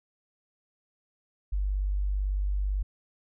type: tone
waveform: sine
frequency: 49 Hz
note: G1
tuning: in tune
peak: -25 dBFS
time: 1.52-2.83 s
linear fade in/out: 10 ms
effects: none